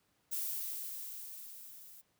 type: noise with level ramp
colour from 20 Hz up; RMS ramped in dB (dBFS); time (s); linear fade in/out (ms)
violet; -36 to -55; 0.31-2.02; 20
effects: pink hiss -75 dBFS RMS until 2.19 s + high-pass 80 Hz 12 dB/octave